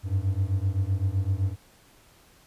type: beating tone pair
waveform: triangle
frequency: 92.5 / 100.3 Hz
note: F#2 / G2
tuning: 0 / +40 cents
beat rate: 7.8 Hz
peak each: -24 dBFS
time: 0.03-1.56 s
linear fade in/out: 50 ms
effects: pink hiss -57 dBFS RMS until 2.46 s + resampled to 32000 Hz